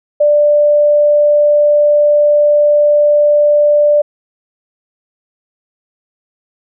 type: tone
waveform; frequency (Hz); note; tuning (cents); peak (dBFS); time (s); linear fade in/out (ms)
sine; 590; D5; +8; -6; 0.2-4.02; 10
effects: none